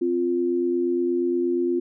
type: tone pair together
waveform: sine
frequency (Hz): 260.7 / 349.2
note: C4 / F4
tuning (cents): -6 / 0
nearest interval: perfect fourth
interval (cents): 506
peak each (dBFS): -26 / -21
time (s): 0.01-1.8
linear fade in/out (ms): 10
effects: none